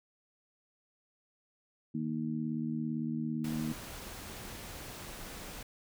harmonic tone, 77.78 Hz, D#2, in tune, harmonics 2 / 3 / 4, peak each -38 / -34 / -40 dBFS, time 1.94-3.73 s, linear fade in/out 10 ms
pink noise, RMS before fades -45 dBFS, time 3.44-5.63 s, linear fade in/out 5 ms
effects none

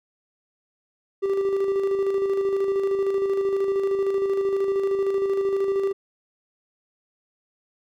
triangle tone with tremolo, 392 Hz, G4, in tune, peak -17 dBFS, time 1.22-5.93 s, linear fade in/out 20 ms, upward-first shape square, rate 13 Hz, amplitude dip 35%, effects none

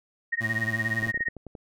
sine tone with tremolo, 1864.7 Hz, A#6, in tune, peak -22 dBFS, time 0.32-1.29 s, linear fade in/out 10 ms, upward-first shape sine, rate 17 Hz, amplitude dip 100%
25% pulse tone with vibrato, 111.4 Hz, A2, 22 cents sharp, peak -27 dBFS, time 0.4-1.12 s, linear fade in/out 20 ms, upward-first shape square, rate 11 Hz, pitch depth 37 cents each way
clicks, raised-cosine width 2 ms, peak -27 dBFS, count 9, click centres 1.026 / 1.07 / 1.144 / 1.175 / 1.207 / 1.284 / 1.367 / 1.467 / 1.552 s
effects none

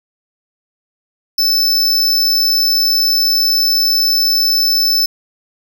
square tone, 5274 Hz, E8, in tune, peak -11 dBFS, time 1.38-5.06 s, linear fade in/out 5 ms, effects none

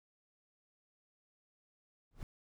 brown noise with exponential growth, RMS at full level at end -38 dBFS, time 2.11-2.23 s, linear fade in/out 1 ms, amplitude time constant 25 ms, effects none

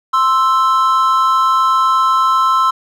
triangle tone pair together, 1046.5 / 1318.5 Hz, C6 / E6, 0 / 0 cents, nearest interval major third, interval 400 cents, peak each -11 dBFS, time 0.13-2.71 s, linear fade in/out 10 ms, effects none

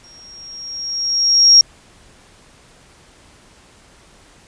sine tone with exponential growth, 5588 Hz, F8, in tune, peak -3 dBFS, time 0.04-1.61 s, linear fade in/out 1 ms, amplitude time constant 340 ms, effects pink hiss -48 dBFS RMS until 4.47 s + resampled to 22050 Hz

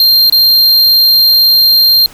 square tone with dropouts, 4186 Hz, C8, in tune, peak -5 dBFS, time 0-2.06 s, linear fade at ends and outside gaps 1 ms, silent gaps 0.298-0.324 s, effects pink hiss -36 dBFS RMS until 2.13 s

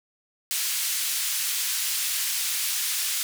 white band-pass noise, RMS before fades -27 dBFS, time 0.51-3.23 s, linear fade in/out 0 ms, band 2100 to 14000 Hz, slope 12 dB/octave, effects none

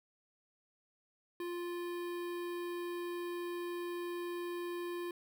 square tone with notch filter, 349.2 Hz, F4, in tune, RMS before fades -40 dBFS, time 1.4-5.11 s, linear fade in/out 2 ms, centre 6500 Hz, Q 0.9, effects none

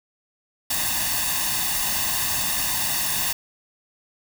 white noise with comb filter, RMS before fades -24 dBFS, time 0.7-3.33 s, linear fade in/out 5 ms, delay 1.1 ms, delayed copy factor +0.8, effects none

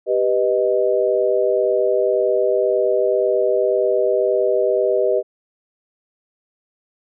sine chord, G augmented, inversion none, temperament equal, 392 / 493.9 / 622.3 Hz, G4 / B4 / D#5, 0 / 0 / 0 cents, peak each -19 dBFS, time 0.06-5.23 s, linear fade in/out 50 ms, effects none

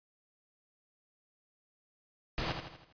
pink noise with echo, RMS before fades -34 dBFS, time 2.38-2.52 s, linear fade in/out 0 ms, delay 81 ms, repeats 5, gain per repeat -6 dB, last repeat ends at 2.925 s, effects resampled to 11025 Hz

